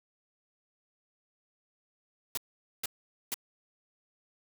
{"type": "noise bursts", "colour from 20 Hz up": "white", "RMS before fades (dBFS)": -33, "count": 3, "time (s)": [2.35, 3.342], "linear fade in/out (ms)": 2, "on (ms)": 24, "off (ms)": 460, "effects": []}